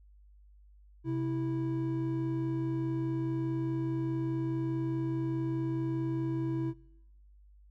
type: tone pair together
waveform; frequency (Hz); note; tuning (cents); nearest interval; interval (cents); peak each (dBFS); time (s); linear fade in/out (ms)
triangle; 130.8 / 327.6; C3 / E4; 0 / -11; octave + major third; 1589; -31 / -30; 1.04-6.74; 50
effects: noise-tail reverb RT60 1.0 s tail -24 dB re dry + added 50 Hz sine -55 dBFS peak until 7.7 s